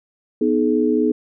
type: chord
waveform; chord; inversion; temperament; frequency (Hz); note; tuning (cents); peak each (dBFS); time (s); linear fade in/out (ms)
sine; G# minor; first; equal with one note detuned; 246.9 / 311.1 / 425.3; B3 / D#4 / G#4; 0 / 0 / +41; -19; 0.41-1.12; 5
effects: none